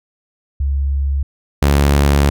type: tone pair in turn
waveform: sine / sawtooth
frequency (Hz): 69.3 / 71.04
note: C#2 / C#2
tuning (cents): 0 / +43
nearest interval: unison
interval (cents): 43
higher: second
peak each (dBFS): -14 / -6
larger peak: second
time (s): 0.6-1.23 / 1.62-2.3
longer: second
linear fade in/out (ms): 5
effects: none